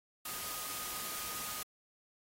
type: tone in noise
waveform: sine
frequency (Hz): 1244.5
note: D#6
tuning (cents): 0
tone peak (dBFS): -49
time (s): 0.25-1.63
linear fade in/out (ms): 5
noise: white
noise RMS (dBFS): -41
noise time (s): 0.25-1.63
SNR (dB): -11
effects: AAC 48 kbps